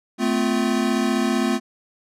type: chord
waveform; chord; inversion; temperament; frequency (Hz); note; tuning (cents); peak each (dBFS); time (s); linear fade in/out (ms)
square; F major; first; equal with one note detuned; 220 / 255.4 / 349.2; A3 / C4 / F4; 0 / -42 / 0; -23 / -23 / -26; 0.18-1.6; 50
effects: low-pass 10000 Hz 12 dB/octave